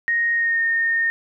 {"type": "tone with pitch glide", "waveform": "sine", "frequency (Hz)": [1866, 1835], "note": ["A#6", "A#6"], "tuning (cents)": [1, -28], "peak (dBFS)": -17, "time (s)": [0.08, 1.1], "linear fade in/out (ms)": 0, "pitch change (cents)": -29, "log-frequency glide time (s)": [0.34, 0.61], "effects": []}